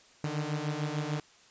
sawtooth beating tone pair, 146.83 / 153.53 Hz, D3 / D#3, 0 / -23 cents, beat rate 6.7 Hz, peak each -30 / -30 dBFS, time 0.24-1.2 s, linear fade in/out 2 ms, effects white hiss -59 dBFS RMS until 1.5 s + resampled to 16000 Hz

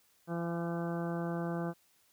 harmonic tone with a mistuned harmonic, 170 Hz, F3, 46 cents flat, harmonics 1 / 2 / 3 / 4 / 5 / 6 / 7 / 8 / 9, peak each -35 / -39 / -42 / -43 / -47 / -52 / -48 / -54 / -49 dBFS, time 0.27-1.74 s, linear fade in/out 50 ms, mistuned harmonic 5, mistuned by -19 cents, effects white hiss -69 dBFS RMS until 2.12 s

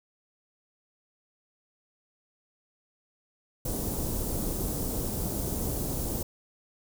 pink band-stop noise, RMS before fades -31 dBFS, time 3.65-6.23 s, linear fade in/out 5 ms, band 520 to 8900 Hz, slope 12 dB/octave, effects none

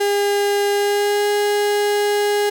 35% pulse tone with pitch glide, 405.6 to 412 Hz, G#4 to G#4, -41 to -14 cents, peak -14 dBFS, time 0-2.5 s, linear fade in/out 10 ms, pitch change +27 cents, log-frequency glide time 0.72-1.27 s, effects none

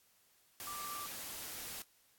sine tone in noise, 1174.7 Hz, D6, in tune, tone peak -43 dBFS, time 0.67-1.06 s, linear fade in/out 0 ms, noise white, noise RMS -45 dBFS, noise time 0.6-1.82 s, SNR -1 dB, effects white hiss -70 dBFS RMS until 2.18 s + AAC 64 kbps

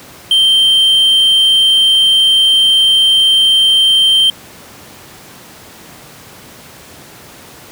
triangle tone, 3136 Hz, G7, in tune, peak -5 dBFS, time 0.31-4.3 s, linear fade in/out 2 ms, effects pink hiss -36 dBFS RMS until 7.71 s + high-pass 100 Hz 12 dB/octave

